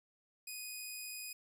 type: tone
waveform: 10% pulse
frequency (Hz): 2489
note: D#7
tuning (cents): 0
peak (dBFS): -34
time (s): 0.47-1.33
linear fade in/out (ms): 5
effects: none